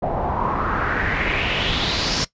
pink noise with low-pass filter sweep, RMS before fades -22 dBFS, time 0.02-2.25 s, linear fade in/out 10 ms, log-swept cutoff 680 to 5600 Hz, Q 3.7, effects noise-tail reverb RT60 0.1 s tail -18 dB re dry + resampled to 16000 Hz

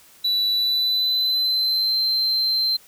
triangle tone with pitch glide, 3951 to 4116 Hz, B7 to C8, 0 to -29 cents, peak -17 dBFS, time 0.24-2.77 s, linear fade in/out 10 ms, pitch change +71 cents, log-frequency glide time 0.53-1.96 s, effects white hiss -51 dBFS RMS until 2.87 s

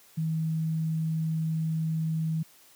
sine tone, 160 Hz, D#3, 49 cents sharp, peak -25 dBFS, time 0.17-2.43 s, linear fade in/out 10 ms, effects white hiss -57 dBFS RMS until 2.75 s + high-pass 100 Hz 12 dB/octave

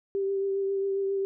sine tone with vibrato, 392 Hz, G4, in tune, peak -25 dBFS, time 0.15-1.25 s, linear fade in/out 0 ms, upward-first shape triangle, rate 7.4 Hz, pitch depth 21 cents each way, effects none

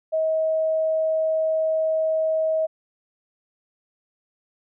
sine tone, 636 Hz, D#5, 38 cents sharp, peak -19 dBFS, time 0.12-2.67 s, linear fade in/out 20 ms, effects none

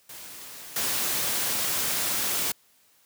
white noise with level steps, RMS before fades -42 / -27 dBFS, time 0.09-2.52 s, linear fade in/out 5 ms, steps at 0.76 s, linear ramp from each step 2 ms, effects white hiss -62 dBFS RMS until 3.05 s + high-pass 80 Hz 12 dB/octave

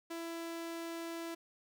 sawtooth tone, 333.4 Hz, E4, 20 cents sharp, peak -36 dBFS, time 0.1-1.35 s, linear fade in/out 10 ms, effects none

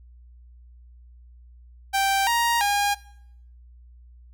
sawtooth tone with pitch steps, 783 / 939 / 813 Hz, G5 / A#5 / G#5, -2 / +12 / -37 cents, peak -16 dBFS, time 1.93-2.95 s, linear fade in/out 20 ms, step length 340 ms, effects noise-tail reverb RT60 0.7 s tail -21 dB re dry + added 60 Hz sine -46 dBFS peak until 4.33 s

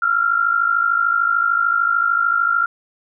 sine tone pair together, 1345 / 1398.4 Hz, E6 / F6, +34 / +2 cents, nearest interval minor second, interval 68 cents, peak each -19 / -16 dBFS, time 0.02-2.66 s, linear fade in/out 5 ms, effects none

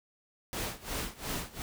pink noise with tremolo, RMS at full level -34 dBFS, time 0.53-1.62 s, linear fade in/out 0 ms, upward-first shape sine, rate 2.8 Hz, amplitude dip 90%, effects none

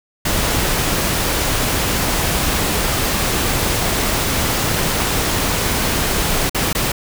pink noise with dropouts, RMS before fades -18 dBFS, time 0.25-6.92 s, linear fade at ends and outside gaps 5 ms, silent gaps 6.496-6.546 / 6.73-6.749 s, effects none

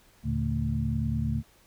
sine tone cluster, 75.8 / 114 / 144.1 / 222.7 Hz, D#2 / A#2 / D3 / A3, -45 / -38 / -33 / +21 cents, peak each -31 dBFS, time 0.23-1.43 s, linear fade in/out 50 ms, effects pink hiss -60 dBFS RMS until 1.66 s

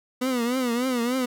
30% pulse tone with vibrato, 246.9 Hz, B3, in tune, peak -20 dBFS, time 0.21-1.26 s, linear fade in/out 10 ms, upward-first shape triangle, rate 3.4 Hz, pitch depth 130 cents each way, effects none

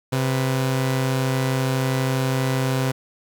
sawtooth tone pair together, 131.9 / 495.1 Hz, C3 / B4, +14 / +4 cents, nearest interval octave + major seventh, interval 2290 cents, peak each -16 / -26 dBFS, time 0.12-2.92 s, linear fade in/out 10 ms, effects none

